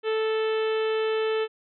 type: harmonic tone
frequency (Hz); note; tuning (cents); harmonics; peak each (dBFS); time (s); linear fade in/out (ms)
439.1; A4; -4; 1 / 2 / 3 / 4 / 5 / 6 / 7 / 8 / 9; -23 / -38 / -36 / -38 / -43 / -39 / -40 / -45 / -51; 0.03-1.48; 50
effects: none